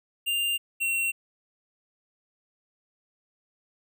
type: tone pair in turn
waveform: square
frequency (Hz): 2794 / 2730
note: F7 / F7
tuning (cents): 0 / -40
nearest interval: unison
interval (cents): 40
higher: first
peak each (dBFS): -25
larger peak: neither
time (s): 0.26-0.58 / 0.8-1.12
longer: neither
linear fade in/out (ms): 20
effects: none